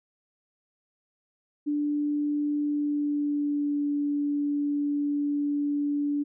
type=tone with pitch glide; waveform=sine; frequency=293.7 to 289.5 Hz; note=D4 to D4; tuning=0 to -25 cents; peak=-24 dBFS; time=1.66-6.24 s; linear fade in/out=20 ms; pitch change=-25 cents; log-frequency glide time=2.61-3.89 s; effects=none